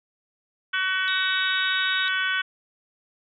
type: harmonic tone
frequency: 376.2 Hz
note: F#4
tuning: 29 cents sharp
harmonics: 3 / 4 / 5 / 6 / 7 / 8 / 9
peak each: -33 / -24 / -33 / -33 / -36 / -32 / -33 dBFS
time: 0.73-2.42 s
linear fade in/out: 10 ms
type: tone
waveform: sine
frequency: 3752 Hz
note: A#7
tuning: 11 cents sharp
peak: -28 dBFS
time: 1.08-2.08 s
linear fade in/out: 0 ms
effects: none